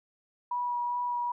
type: tone with vibrato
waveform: sine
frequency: 970 Hz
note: B5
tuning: 31 cents flat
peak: -28 dBFS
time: 0.51-1.32 s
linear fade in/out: 5 ms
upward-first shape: sine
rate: 2.5 Hz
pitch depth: 12 cents each way
effects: none